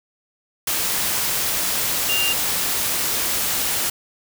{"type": "tone in noise", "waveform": "sine", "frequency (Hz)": 2794, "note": "F7", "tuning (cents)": 0, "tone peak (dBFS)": -20, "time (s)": [2.09, 2.33], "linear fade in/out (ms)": 5, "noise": "white", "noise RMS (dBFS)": -22, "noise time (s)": [0.67, 3.9], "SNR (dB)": -1, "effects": []}